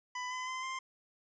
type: tone with pitch steps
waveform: 25% pulse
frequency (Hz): 997 / 1013.8 / 1031 / 1048.4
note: B5 / B5 / C6 / C6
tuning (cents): +16 / +45 / -26 / +3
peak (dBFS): -33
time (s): 0.15-0.79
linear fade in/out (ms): 5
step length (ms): 160
effects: resampled to 16000 Hz